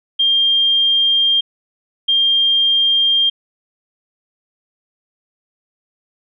sine tone pair in turn, 3200 / 3200 Hz, G7 / G7, +35 / +35 cents, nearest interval unison, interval 0 cents, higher neither, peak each -11 dBFS, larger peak neither, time 0.19-1.41 / 2.08-3.3 s, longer neither, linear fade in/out 10 ms, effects none

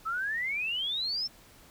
sine exponential sweep, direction up, 1280 to 5430 Hz, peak -29 dBFS, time 0.05-1.28 s, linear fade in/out 20 ms, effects pink hiss -56 dBFS RMS until 1.7 s

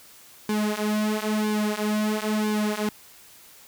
sawtooth tone with flanger, 212.7 Hz, G#3, 42 cents sharp, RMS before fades -25 dBFS, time 0.49-2.89 s, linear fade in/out 2 ms, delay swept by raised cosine 1.5 to 7 ms, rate 1 Hz, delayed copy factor -0.9, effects white hiss -50 dBFS RMS until 3.67 s

